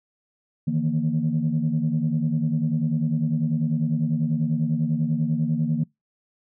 sine tone cluster, 151.7 / 161.8 / 233.1 Hz, D#3 / E3 / A#3, -44 / -32 / 0 cents, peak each -24 dBFS, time 0.67-5.84 s, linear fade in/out 10 ms, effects noise-tail reverb RT60 0.2 s tail -26 dB re dry + tanh soft clip ceiling -13 dBFS

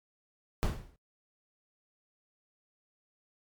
brown noise with exponential decay, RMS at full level -25 dBFS, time 0.63-0.96 s, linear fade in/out 0 ms, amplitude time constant 71 ms, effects noise-tail reverb RT60 0.1 s tail -23 dB re dry + MP3 96 kbps

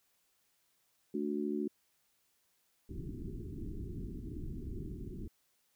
sine chord, D major, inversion second, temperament just, 220.2 / 293.7 / 367.1 Hz, A3 / D4 / F#4, +2 / 0 / -14 cents, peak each -37 dBFS, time 1.14-1.68 s, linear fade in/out 5 ms
pink low-pass noise, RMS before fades -42 dBFS, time 2.89-5.28 s, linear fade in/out 5 ms, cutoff 400 Hz, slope 96 dB/octave
effects white hiss -75 dBFS RMS until 5.75 s

